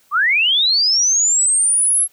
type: linear sweep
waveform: sine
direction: up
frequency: 1095 to 11230 Hz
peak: -12 dBFS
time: 0.11-2.08 s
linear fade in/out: 50 ms
effects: white hiss -56 dBFS RMS until 2.12 s